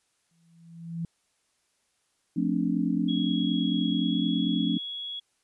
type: tone with exponential growth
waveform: sine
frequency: 167.1 Hz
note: E3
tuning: 24 cents sharp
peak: -27 dBFS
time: 0.31-1.05 s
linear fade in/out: 2 ms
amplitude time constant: 160 ms
type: chord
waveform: sine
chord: D minor seventh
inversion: first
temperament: just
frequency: 176.2 / 220.2 / 264.3 / 293.7 Hz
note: F3 / A3 / C4 / D4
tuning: +16 / +2 / +18 / 0 cents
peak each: -29 dBFS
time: 2.36-4.78 s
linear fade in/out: 10 ms
type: tone with pitch glide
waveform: sine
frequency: 3322 to 3347 Hz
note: G#7 to G#7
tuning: 0 to +13 cents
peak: -33 dBFS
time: 3.08-5.2 s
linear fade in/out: 10 ms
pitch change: +13 cents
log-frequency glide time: 3.97-4.19 s
effects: white hiss -72 dBFS RMS until 5.43 s + resampled to 24000 Hz